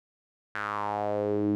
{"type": "tone with band-pass filter sweep", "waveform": "sawtooth", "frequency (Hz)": 103.83, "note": "G#2", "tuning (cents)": 0, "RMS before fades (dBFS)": -29, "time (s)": [0.55, 1.55], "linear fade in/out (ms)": 0, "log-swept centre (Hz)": [1600, 280], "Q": 4.3, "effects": []}